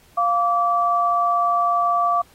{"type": "tone pair together", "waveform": "sine", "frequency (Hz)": [698.5, 1157.6], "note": ["F5", "D6"], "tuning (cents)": [0, -25], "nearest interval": "major sixth", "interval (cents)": 875, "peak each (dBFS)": [-20, -18], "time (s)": [0.17, 2.22], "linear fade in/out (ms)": 10, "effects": ["pink hiss -54 dBFS RMS until 2.34 s", "AAC 48 kbps"]}